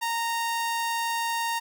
sawtooth tone, 926 Hz, A#5, 12 cents flat, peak -22 dBFS, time 0.01-1.6 s, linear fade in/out 20 ms, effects none

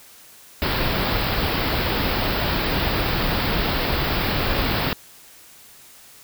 pink band-stop noise, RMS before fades -22 dBFS, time 0.62-4.93 s, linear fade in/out 0 ms, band 5100 to 14000 Hz, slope 96 dB/octave, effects white hiss -47 dBFS RMS until 6.23 s

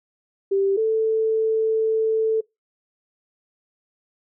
sine tone pair in turn, 392 / 442 Hz, G4 / A4, 0 / +8 cents, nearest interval major second, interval 208 cents, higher second, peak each -17 dBFS, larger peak neither, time 0.51-0.77 / 0.77-2.41 s, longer second, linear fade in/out 10 ms, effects noise-tail reverb RT60 0.2 s tail -24 dB re dry

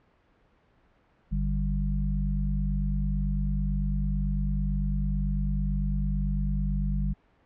harmonic tone, 49 Hz, G1, in tune, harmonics 1 / 3 / 4, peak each -26 / -31 / -32 dBFS, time 1.31-7.14 s, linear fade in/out 20 ms, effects pink hiss -64 dBFS RMS until 7.45 s + low-pass 2000 Hz 12 dB/octave

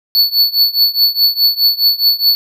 square tone with tremolo, 4443 Hz, C#8, 3 cents sharp, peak -6 dBFS, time 0.15-2.35 s, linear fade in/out 0 ms, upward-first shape triangle, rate 4.8 Hz, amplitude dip 95%, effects none

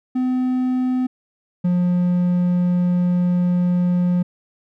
triangle tone pair in turn, 254.3 / 177.81 Hz, C4 / F3, -49 / +31 cents, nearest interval tritone, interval 620 cents, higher first, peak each -15 / -13 dBFS, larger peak second, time 0.15-1.07 / 1.64-4.23 s, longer second, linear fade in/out 10 ms, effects none

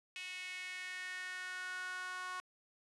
sawtooth tone with high-pass filter sweep, 366.8 Hz, F#4, 15 cents flat, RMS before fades -44 dBFS, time 0.16-2.4 s, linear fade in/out 0 ms, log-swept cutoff 2500 to 1200 Hz, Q 4.6, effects resampled to 24000 Hz

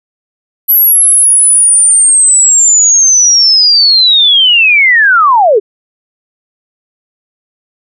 sine linear sweep, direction down, 11840 to 375.3 Hz, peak -3 dBFS, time 0.68-5.6 s, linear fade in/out 20 ms, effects none

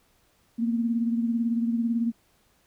sine beating tone pair, 230.9 / 248.9 Hz, A#3 / B3, -16 / +14 cents, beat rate 18 Hz, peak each -23 / -32 dBFS, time 0.58-2.12 s, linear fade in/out 20 ms, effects pink hiss -65 dBFS RMS until 2.66 s

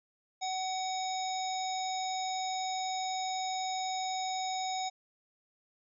harmonic tone, 752 Hz, F#5, 28 cents sharp, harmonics 1 / 3 / 5 / 7 / 9, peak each -33 / -45 / -41 / -45 / -44 dBFS, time 0.41-4.9 s, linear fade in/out 20 ms, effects none

